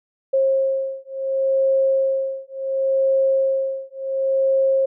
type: beating tone pair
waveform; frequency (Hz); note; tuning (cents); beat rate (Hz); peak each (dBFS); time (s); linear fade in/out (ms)
sine; 536 / 536.7; C5 / C5; +42 / +44; 0.7; -20; 0.33-4.86; 10
effects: none